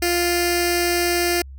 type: tone with notch filter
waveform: 10% pulse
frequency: 349.2 Hz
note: F4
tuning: in tune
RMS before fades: -20 dBFS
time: 0.02-1.42 s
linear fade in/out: 5 ms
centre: 1100 Hz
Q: 0.63
effects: added 67 Hz sine -35 dBFS peak until 1.58 s